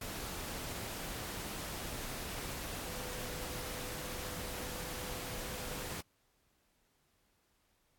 sine tone in noise, 500 Hz, B4, 21 cents sharp, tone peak -49 dBFS, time 2.86-5.89 s, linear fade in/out 5 ms, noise pink, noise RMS -42 dBFS, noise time 0.01-6.01 s, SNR -10 dB, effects pink hiss -75 dBFS RMS until 7.98 s + AAC 64 kbps

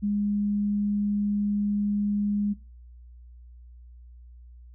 sine tone, 205.2 Hz, G#3, 21 cents flat, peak -23 dBFS, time 0.02-2.54 s, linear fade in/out 20 ms, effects noise-tail reverb RT60 0.3 s tail -20 dB re dry + added 60 Hz sine -45 dBFS peak until 4.74 s

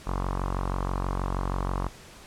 sawtooth tone with low-pass filter, 46.25 Hz, F#1, in tune, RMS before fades -29 dBFS, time 0.06-1.89 s, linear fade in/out 20 ms, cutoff 1100 Hz, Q 4.2, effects pink hiss -48 dBFS RMS until 2.26 s + low-pass 10000 Hz 12 dB/octave

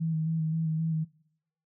sine tone with vibrato, 160.2 Hz, E3, 49 cents flat, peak -26 dBFS, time 0-1.05 s, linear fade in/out 20 ms, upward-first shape square, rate 3.8 Hz, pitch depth 23 cents each way, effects noise-tail reverb RT60 0.7 s tail -21 dB re dry

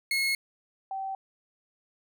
30% pulse / sine tone pair in turn, 2170 / 772.8 Hz, C#7 / G5, -37 / -25 cents, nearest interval octave + tritone, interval 1788 cents, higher first, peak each -22 / -31 dBFS, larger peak first, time 0.11-0.35 / 0.91-1.15 s, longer neither, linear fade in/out 2 ms, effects none

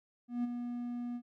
triangle tone with ADSR envelope, 241.6 Hz, B3, 38 cents flat, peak -27 dBFS, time 0.28-1.22 s, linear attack 160 ms, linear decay 20 ms, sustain -7 dB, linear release 64 ms, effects none

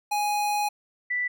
square / sine tone pair in turn, 830.6 / 1975.5 Hz, G#5 / B6, 0 / 0 cents, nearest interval octave + minor third, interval 1500 cents, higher second, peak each -24 dBFS, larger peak neither, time 0.11-0.69 / 1.1-1.28 s, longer first, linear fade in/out 10 ms, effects none

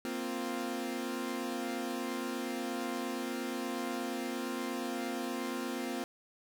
sawtooth chord, Bb suspended second, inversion none, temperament equal, 233.1 / 261.6 / 349.2 Hz, Bb3 / C4 / F4, 0 / 0 / 0 cents, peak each -36 / -34 / -36 dBFS, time 0.05-6.04 s, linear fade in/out 0 ms, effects none

